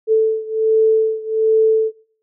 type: beating tone pair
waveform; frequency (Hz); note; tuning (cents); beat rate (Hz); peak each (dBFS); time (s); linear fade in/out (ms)
sine; 440.2 / 441.5; A4 / A4; +1 / +6; 1.3; -14 / -16; 0.07-1.92; 50
effects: noise-tail reverb RT60 0.5 s tail -20 dB re dry

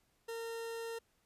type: tone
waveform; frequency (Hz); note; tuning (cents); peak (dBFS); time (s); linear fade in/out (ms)
40% pulse; 458.5; A#4; -29; -39; 0.28-0.99; 10
effects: pink hiss -75 dBFS RMS until 1.25 s + resampled to 32000 Hz

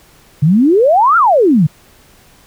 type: exponential two-way sweep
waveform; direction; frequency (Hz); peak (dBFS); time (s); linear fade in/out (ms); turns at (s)
sine; up then down; 138.59 to 1422 to 138.59; -6; 0.42-1.67; 10; 1.17
effects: pink hiss -46 dBFS RMS until 2.46 s

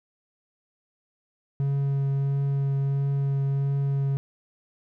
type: tone with vibrato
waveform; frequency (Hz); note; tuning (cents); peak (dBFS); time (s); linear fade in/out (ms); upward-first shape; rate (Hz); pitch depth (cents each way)
triangle; 138.59; C#3; 0; -20; 1.6-4.17; 0; triangle; 1.5; 12
effects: none

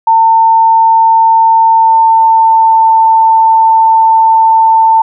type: tone with pitch glide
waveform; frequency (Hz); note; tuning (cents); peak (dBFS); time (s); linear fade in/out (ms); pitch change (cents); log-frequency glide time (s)
sine; 900 to 893.8; A5 to A5; +39 to +27; -3; 0.07-5.02; 5; -12; 1.76-2.87
effects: none

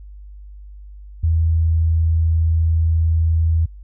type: tone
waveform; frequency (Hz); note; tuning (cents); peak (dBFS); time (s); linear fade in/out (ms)
sine; 81.5; E2; -19; -13; 1.23-3.66; 10
effects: added 50 Hz sine -35 dBFS peak until 3.83 s

